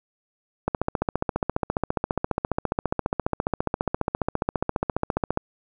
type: click train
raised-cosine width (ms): 1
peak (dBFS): -8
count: 70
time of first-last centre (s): 0.68-5.374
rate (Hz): 14.7
effects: none